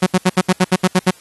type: tone bursts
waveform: sawtooth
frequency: 184.1 Hz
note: F#3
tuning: 8 cents flat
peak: -6 dBFS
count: 10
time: 0.02-1.11 s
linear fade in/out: 10 ms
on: 46 ms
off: 70 ms
effects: white hiss -46 dBFS RMS until 1.2 s + AAC 32 kbps